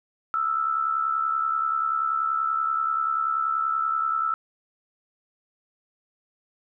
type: tone with amplitude modulation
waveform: sine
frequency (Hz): 1318.5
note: E6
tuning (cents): 0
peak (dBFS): -19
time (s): 0.34-4.34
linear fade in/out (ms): 0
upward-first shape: sine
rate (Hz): 70.4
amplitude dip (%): 65
effects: none